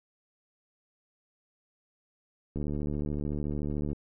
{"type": "click train", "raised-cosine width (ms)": 3, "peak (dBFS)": -21, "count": 102, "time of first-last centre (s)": [2.56, 3.93], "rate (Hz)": 73.7, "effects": []}